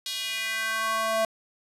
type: tone with high-pass filter sweep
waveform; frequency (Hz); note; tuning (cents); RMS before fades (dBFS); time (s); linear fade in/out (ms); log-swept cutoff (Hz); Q
square; 222; A3; +16; -28; 0.06-1.25; 2; 3800 to 670; 2.6
effects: resampled to 32000 Hz